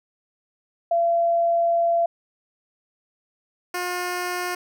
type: tone pair in turn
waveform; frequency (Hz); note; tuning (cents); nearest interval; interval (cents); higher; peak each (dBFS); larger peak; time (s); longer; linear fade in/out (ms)
sine / 10% pulse; 680 / 357.7; F5 / F4; -46 / +41; major seventh; 1113; first; -17; neither; 0.91-2.06 / 3.74-4.55; first; 5
effects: none